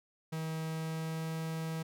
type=tone with pitch glide; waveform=45% pulse; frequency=159.8 to 161.19 Hz; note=D#3 to E3; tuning=+47 to -38 cents; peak=-35 dBFS; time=0.32-1.83 s; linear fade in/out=10 ms; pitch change=+15 cents; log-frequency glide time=0.62-1.36 s; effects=none